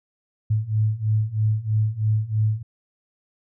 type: beating tone pair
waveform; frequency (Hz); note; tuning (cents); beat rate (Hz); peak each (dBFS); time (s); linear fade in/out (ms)
sine; 106.5 / 109.6; G#2 / A2; +44 / -6; 3.1; -23 / -21; 0.5-2.63; 10
effects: none